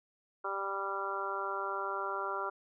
harmonic tone, 196.4 Hz, G3, 4 cents sharp, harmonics 2 / 3 / 4 / 5 / 6 / 7, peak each -41 / -43 / -43 / -40 / -40 / -38 dBFS, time 0.44-2.5 s, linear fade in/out 10 ms, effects none

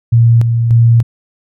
sine tone with tremolo, 116.54 Hz, A#2, in tune, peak -4 dBFS, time 0.12-1.03 s, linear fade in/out 10 ms, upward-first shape square, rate 1.7 Hz, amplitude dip 45%, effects none

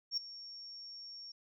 sine tone with ADSR envelope, 5510 Hz, F8, 24 cents flat, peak -29 dBFS, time 0.11-1.32 s, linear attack 63 ms, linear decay 8 ms, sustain -17 dB, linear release 6 ms, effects tanh soft clip ceiling -26 dBFS

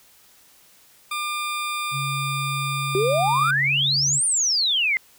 20% pulse tone, 1200 Hz, D6, 37 cents sharp, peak -20 dBFS, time 1.11-3.51 s, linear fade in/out 5 ms
sine tone with pitch glide, 138.7 to 140.07 Hz, C#3 to C#3, +1 to +18 cents, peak -27 dBFS, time 1.91-4.21 s, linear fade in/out 50 ms, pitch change +17 cents, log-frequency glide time 3.06-3.9 s
sine exponential two-way sweep, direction up then down, 370 to 9397 to 2024 Hz, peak -18 dBFS, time 2.95-4.97 s, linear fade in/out 0 ms, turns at 4.25 s
effects white hiss -54 dBFS RMS until 5.18 s

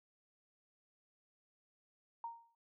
sine tone with exponential decay, 928 Hz, A#5, 8 cents flat, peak -38 dBFS, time 2.24-2.55 s, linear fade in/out 2 ms, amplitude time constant 66 ms, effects none

